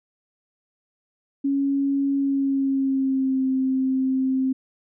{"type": "tone with pitch glide", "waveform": "sine", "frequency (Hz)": [277.2, 262.7], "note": ["C#4", "C4"], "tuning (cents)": [0, 7], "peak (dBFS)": -19, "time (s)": [1.44, 4.53], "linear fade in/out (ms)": 10, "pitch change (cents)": -93, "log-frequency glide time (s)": [2.16, 3.46], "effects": []}